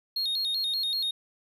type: tone with vibrato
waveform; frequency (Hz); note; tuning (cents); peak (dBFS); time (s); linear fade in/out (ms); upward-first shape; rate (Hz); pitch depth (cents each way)
triangle; 3980; B7; +13; -25; 0.16-1.11; 5; square; 5.2; 120
effects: none

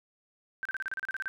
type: tone bursts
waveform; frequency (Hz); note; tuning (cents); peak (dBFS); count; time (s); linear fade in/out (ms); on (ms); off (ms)
sine; 1557; G6; -12; -31; 12; 0.63-1.28; 0; 23; 34
effects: none

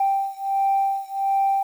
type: beating tone pair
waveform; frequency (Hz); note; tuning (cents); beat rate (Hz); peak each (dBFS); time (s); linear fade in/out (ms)
sine; 784 / 785.4; G5 / G5; 0 / +3; 1.4; -21 / -22; 0-1.63; 5
effects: tanh soft clip ceiling -13 dBFS + 8-bit

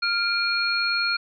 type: tone cluster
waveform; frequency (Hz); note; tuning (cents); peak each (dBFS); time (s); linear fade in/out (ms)
sine; 1399 / 2389 / 4288; F6 / D7 / C8; +3 / +29 / +42; -24 / -28 / -25; 0.02-1.17; 10
effects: none

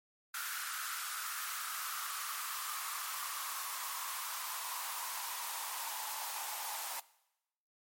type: noise with high-pass filter sweep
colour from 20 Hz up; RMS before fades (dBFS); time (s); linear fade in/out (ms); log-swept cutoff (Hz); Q
white; -40; 0.34-7; 5; 1400 to 830; 5.5
effects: noise-tail reverb RT60 0.9 s tail -20 dB re dry + MP3 64 kbps

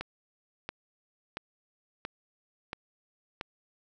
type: click train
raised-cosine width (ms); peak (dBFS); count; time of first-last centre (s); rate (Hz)
0.3; -19; 6; 0.01-3.411; 1.47
effects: none

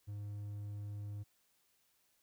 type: tone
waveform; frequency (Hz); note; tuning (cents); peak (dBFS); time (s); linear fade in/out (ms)
triangle; 102.9; G#2; -16; -39; 0.07-1.24; 20
effects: white hiss -75 dBFS RMS until 2.22 s

